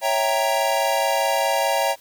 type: chord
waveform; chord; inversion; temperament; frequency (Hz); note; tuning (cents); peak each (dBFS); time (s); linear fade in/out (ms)
square; C# diminished seventh; none; equal; 554.4 / 659.3 / 784 / 932.3; C#5 / E5 / G5 / Bb5; 0 / 0 / 0 / 0; -25; 0.01-1.96; 50
effects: white hiss -52 dBFS RMS until 2 s